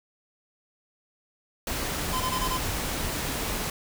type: noise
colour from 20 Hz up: pink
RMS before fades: -30 dBFS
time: 1.67-3.7 s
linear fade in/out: 2 ms
type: tone bursts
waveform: square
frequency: 1024 Hz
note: C6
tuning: 38 cents flat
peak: -28 dBFS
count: 5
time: 2.13-2.575 s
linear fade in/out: 10 ms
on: 73 ms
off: 20 ms
effects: none